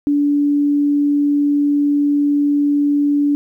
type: tone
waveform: sine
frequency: 288.9 Hz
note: D4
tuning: 28 cents flat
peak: -12 dBFS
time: 0.07-3.35 s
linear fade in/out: 0 ms
effects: 9-bit